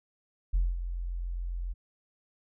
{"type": "tone with ADSR envelope", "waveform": "sine", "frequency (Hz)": 43.65, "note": "F1", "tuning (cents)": 0, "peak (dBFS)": -20, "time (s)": [0.53, 1.74], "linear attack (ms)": 17, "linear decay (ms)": 210, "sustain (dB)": -11, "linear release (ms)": 25, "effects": ["tanh soft clip ceiling -19 dBFS"]}